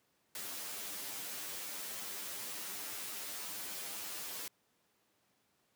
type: noise with comb filter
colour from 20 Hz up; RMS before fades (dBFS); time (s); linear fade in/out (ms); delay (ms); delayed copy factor
white; -43; 0.35-4.48; 2; 10; +0.8
effects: pink hiss -75 dBFS RMS until 5.75 s + high-pass 150 Hz 12 dB/octave